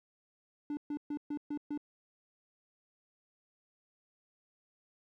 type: tone bursts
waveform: triangle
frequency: 293.7 Hz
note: D4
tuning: in tune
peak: -32 dBFS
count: 6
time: 0.7-1.776 s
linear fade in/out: 2 ms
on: 71 ms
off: 130 ms
effects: none